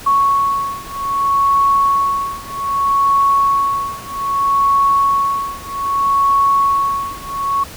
sine beating tone pair, 1108.7 / 1109.33 Hz, C#6 / C#6, 0 / +1 cents, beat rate 0.63 Hz, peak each -15 / -16 dBFS, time 0.06-7.64 s, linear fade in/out 10 ms, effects pink hiss -34 dBFS RMS until 7.76 s

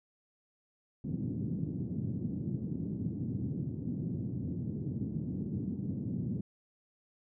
pink band-pass noise, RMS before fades -36 dBFS, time 1.04-6.41 s, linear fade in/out 5 ms, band 110 to 270 Hz, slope 24 dB/octave, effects none

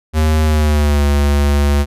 square tone with pitch glide, 77.78 to 71.74 Hz, D#2 to D2, 0 to -40 cents, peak -11 dBFS, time 0.13-1.86 s, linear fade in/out 50 ms, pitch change -140 cents, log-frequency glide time 0.43-1.05 s, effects resampled to 32000 Hz

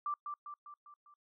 sine tone with echo, 1174.7 Hz, D6, in tune, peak -33 dBFS, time 0.06-0.14 s, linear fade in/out 2 ms, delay 200 ms, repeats 5, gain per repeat -5 dB, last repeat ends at 1.14 s, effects noise-tail reverb RT60 0.1 s tail -26 dB re dry

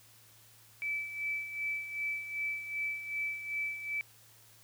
sine tone with tremolo, 2311 Hz, D7, 28 cents flat, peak -31 dBFS, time 0.82-4.01 s, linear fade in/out 0 ms, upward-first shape sine, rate 2.6 Hz, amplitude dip 65%, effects added 111 Hz sine -65 dBFS peak until 4.63 s + white hiss -60 dBFS RMS until 4.63 s

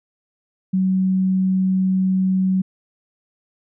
sine tone, 188 Hz, F#3, 28 cents sharp, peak -15 dBFS, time 0.73-2.62 s, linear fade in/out 10 ms, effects none

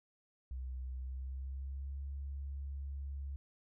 sine tone with pitch glide, 64 to 69.39 Hz, C2 to C#2, -38 to +2 cents, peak -39 dBFS, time 0.51-3.36 s, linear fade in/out 0 ms, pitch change +140 cents, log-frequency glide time 0.94-2.02 s, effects none

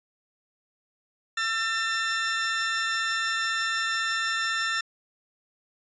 sawtooth tone pair together, 1344 / 1794 Hz, E6 / A6, +33 / +33 cents, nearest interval perfect fourth, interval 500 cents, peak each -26 / -23 dBFS, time 1.37-4.81 s, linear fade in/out 5 ms, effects resampled to 16000 Hz

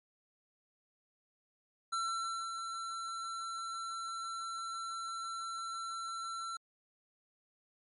square tone with ADSR envelope, 1347 Hz, E6, 37 cents sharp, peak -33 dBFS, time 1.92-6.57 s, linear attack 12 ms, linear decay 570 ms, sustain -6 dB, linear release 5 ms, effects MP3 48 kbps

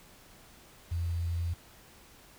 sine tone with quantisation, 85 Hz, F2, 46 cents flat, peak -29 dBFS, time 0.91-1.54 s, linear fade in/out 10 ms, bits 9, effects pink hiss -56 dBFS RMS until 2.38 s

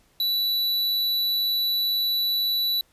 square tone, 3951 Hz, B7, in tune, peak -22 dBFS, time 0.2-2.81 s, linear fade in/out 2 ms, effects pink hiss -62 dBFS RMS until 2.92 s + resampled to 32000 Hz

